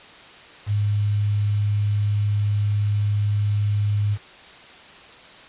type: tone with quantisation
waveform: sine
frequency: 103.4 Hz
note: G#2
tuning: 7 cents flat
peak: -18 dBFS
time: 0.66-4.18 s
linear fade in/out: 50 ms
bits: 7
effects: white hiss -44 dBFS RMS until 5.48 s + resampled to 8000 Hz